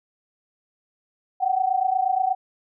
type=tone pair together; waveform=sine; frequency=740 / 768.4 Hz; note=F#5 / G5; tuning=0 / -35 cents; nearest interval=minor second; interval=65 cents; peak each=-22 dBFS; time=1.4-2.35 s; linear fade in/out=20 ms; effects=none